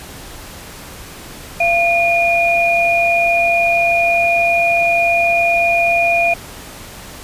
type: tone pair together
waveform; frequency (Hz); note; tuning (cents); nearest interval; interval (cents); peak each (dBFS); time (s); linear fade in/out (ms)
sine; 684 / 2436; F5 / D#7; -36 / -37; octave + minor seventh; 2199; -14; 1.6-6.34; 5
effects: pink hiss -34 dBFS RMS until 7.23 s + resampled to 32000 Hz